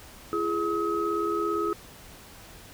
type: tone cluster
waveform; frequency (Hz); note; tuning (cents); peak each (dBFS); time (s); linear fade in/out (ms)
sine; 338.7 / 416.2 / 1274; E4 / G#4 / D#6; +47 / +4 / +41; -29; 0.33-1.73; 0
effects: pink hiss -48 dBFS RMS until 2.73 s